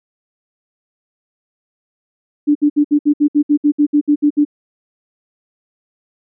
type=tone bursts; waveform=sine; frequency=293.7 Hz; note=D4; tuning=in tune; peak=-8 dBFS; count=14; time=2.47-4.451 s; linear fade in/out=20 ms; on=83 ms; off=63 ms; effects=none